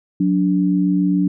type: tone pair together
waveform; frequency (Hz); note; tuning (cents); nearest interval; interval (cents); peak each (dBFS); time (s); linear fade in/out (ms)
sine; 182.69 / 290; F#3 / D4; -22 / -22; minor sixth; 800; -16 / -17; 0.2-1.28; 5
effects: none